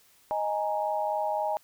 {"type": "chord", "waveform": "sine", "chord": "D# suspended fourth", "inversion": "none", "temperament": "just", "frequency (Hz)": [622.3, 829.7, 933.4], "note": ["D#5", "G#5", "A#5"], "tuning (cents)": [0, -2, 2], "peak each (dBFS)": [-30, -29, -34], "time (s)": [0.31, 1.57], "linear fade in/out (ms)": 0, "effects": ["white hiss -61 dBFS RMS until 1.63 s"]}